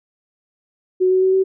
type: tone with pitch steps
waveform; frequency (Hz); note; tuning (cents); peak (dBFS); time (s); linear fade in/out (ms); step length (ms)
sine; 370 / 373.7 / 377.3 / 381.1; F#4 / F#4 / F#4 / G4; 0 / +17 / +34 / -49; -12; 1-1.44; 20; 110
effects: none